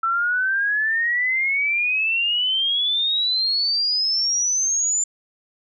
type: exponential sweep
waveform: sine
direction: up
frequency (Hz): 1327 to 7180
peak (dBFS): -18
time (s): 0.03-5.04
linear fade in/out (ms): 5
effects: none